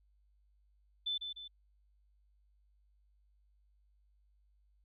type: tone with echo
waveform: sine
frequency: 3520 Hz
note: A7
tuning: in tune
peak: -33 dBFS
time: 1.06-1.18 s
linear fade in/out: 10 ms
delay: 150 ms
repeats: 2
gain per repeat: -6 dB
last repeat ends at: 1.48 s
effects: added 50 Hz sine -67 dBFS peak until 4.84 s